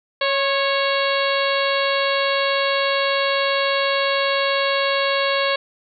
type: harmonic tone with a mistuned harmonic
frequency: 553 Hz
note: C#5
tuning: 4 cents flat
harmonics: 1 / 2 / 3 / 4 / 5 / 6 / 7 / 8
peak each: -21 / -24 / -26 / -27 / -28 / -29 / -29 / -30 dBFS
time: 0.21-5.56 s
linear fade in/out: 5 ms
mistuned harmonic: 2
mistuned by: -26 cents
effects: none